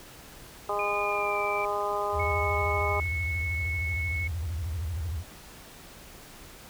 harmonic tone, 204.9 Hz, G#3, 23 cents flat, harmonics 2 / 3 / 4 / 5 / 6, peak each -33 / -33 / -33 / -33 / -33 dBFS, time 0.69-3 s, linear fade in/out 2 ms
sine tone with pitch glide, 2438 to 2340 Hz, D#7 to D7, -36 to -7 cents, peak -31 dBFS, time 0.79-1.65 s, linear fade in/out 2 ms, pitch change -71 cents, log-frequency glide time 1-1.41 s
sine tone with vibrato, 82.5 Hz, E2, 2 cents sharp, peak -29 dBFS, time 2.12-5.24 s, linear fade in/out 50 ms, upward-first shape square, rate 13 Hz, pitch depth 170 cents each way
sine tone, 2200 Hz, C#7, 14 cents flat, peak -30 dBFS, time 2.19-4.28 s, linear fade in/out 10 ms
effects pink hiss -48 dBFS RMS until 6.69 s

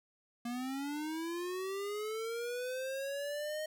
square linear sweep, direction up, 234.9 to 623 Hz, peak -37 dBFS, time 0.45-3.66 s, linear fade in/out 5 ms, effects none

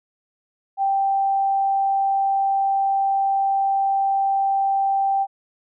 sine tone, 784 Hz, G5, in tune, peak -17 dBFS, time 0.77-5.27 s, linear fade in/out 50 ms, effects none

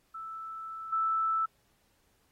sine tone with level steps, 1318.5 Hz, E6, in tune, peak -38 / -26 dBFS, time 0.14-1.46 s, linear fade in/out 10 ms, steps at 0.92 s, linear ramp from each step 10 ms, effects pink hiss -71 dBFS RMS until 2.31 s + AAC 48 kbps

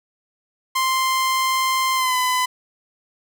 sawtooth tone with pitch glide, 1046.5 to 1007.9 Hz, C6 to B5, 0 to +35 cents, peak -14 dBFS, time 0.75-2.46 s, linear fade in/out 10 ms, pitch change -65 cents, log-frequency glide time 1.95-2.16 s, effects none

